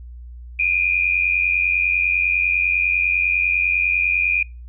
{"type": "tone pair together", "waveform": "sine", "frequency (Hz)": [2392, 2482], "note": ["D7", "D#7"], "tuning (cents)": [31, -5], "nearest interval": "minor second", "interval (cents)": 64, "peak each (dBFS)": -19, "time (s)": [0.59, 4.43], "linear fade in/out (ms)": 5, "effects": ["noise-tail reverb RT60 0.3 s tail -26 dB re dry", "added 60 Hz sine -34 dBFS peak until 4.68 s"]}